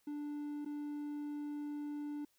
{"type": "tone with dropouts", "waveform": "triangle", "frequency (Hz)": 293.7, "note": "D4", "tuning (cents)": 0, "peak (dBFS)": -37, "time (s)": [0.07, 2.25], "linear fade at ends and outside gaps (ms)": 5, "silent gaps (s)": [0.649, 0.659], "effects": ["white hiss -75 dBFS RMS until 2.38 s"]}